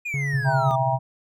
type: exponential sweep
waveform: triangle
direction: down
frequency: 2485 to 1161 Hz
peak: -25 dBFS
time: 0.05-0.76 s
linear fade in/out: 10 ms
type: tone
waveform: triangle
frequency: 140 Hz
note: C#3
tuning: 18 cents sharp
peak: -22 dBFS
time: 0.14-0.71 s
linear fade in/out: 0 ms
type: tone with tremolo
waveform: sine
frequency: 130 Hz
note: C3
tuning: 11 cents flat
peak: -21 dBFS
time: 0.33-0.99 s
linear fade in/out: 10 ms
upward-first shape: sine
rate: 15 Hz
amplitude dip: 65%
type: chord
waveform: sine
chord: E diminished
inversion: none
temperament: just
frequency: 659.3 / 791.1 / 949.3 Hz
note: E5 / G5 / Bb5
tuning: 0 / +16 / +31 cents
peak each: -25 dBFS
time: 0.44-0.99 s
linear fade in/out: 50 ms
effects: none